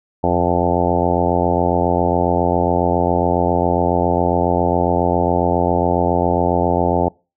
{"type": "harmonic tone with a mistuned harmonic", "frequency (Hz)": 87.3, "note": "F2", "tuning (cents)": 0, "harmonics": [1, 2, 3, 4, 5, 6, 7, 8, 9, 10], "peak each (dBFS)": [-23, -23, -23, -23, -23, -23, -23, -23, -23, -23], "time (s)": [0.23, 7.09], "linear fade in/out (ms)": 10, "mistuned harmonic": 1, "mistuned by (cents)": -71, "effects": ["noise-tail reverb RT60 0.3 s tail -25 dB re dry"]}